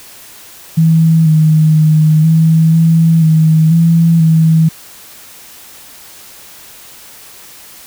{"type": "tone with pitch steps", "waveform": "sine", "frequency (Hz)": [162.1, 156.2, 155.3, 161.2, 163.7, 158.4, 166.1, 160.9], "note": ["E3", "D#3", "D#3", "E3", "E3", "D#3", "E3", "E3"], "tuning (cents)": [-29, 7, -3, -38, -12, 31, 13, -42], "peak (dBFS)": -5, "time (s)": [0.77, 4.69], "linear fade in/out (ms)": 10, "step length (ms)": 490, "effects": ["white hiss -36 dBFS RMS until 7.86 s"]}